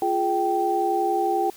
sine tone cluster, 347.2 / 418.4 / 780 Hz, F4 / G#4 / G5, -10 / +13 / -9 cents, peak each -25 / -27 / -22 dBFS, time 0.02-1.5 s, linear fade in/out 2 ms, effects white hiss -48 dBFS RMS until 1.56 s

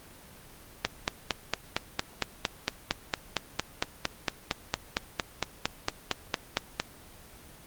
click train, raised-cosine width 0.2 ms, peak -7 dBFS, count 27, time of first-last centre 0.85-6.8 s, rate 4.37 Hz, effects pink hiss -51 dBFS RMS until 7.66 s + Opus 24 kbps

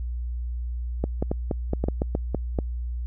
clicks, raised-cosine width 2 ms, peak -11 dBFS, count 11, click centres 1.04 / 1.225 / 1.315 / 1.512 / 1.734 / 1.84 / 1.885 / 2.019 / 2.151 / 2.347 / 2.588 s, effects added 60 Hz sine -27 dBFS peak until 3.06 s

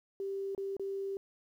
sine tone with dropouts, 392 Hz, G4, in tune, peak -34 dBFS, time 0.2-1.17 s, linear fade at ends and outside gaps 1 ms, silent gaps 0.549-0.578 / 0.767-0.796 s, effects 11-bit

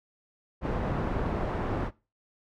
pink low-pass noise, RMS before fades -30 dBFS, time 0.61-1.91 s, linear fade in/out 50 ms, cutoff 1100 Hz, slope 12 dB/octave, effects noise-tail reverb RT60 0.3 s tail -21 dB re dry

